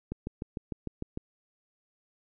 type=click train; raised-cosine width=3 ms; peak=-21 dBFS; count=8; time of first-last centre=0.12-1.174 s; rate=6.64 Hz; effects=none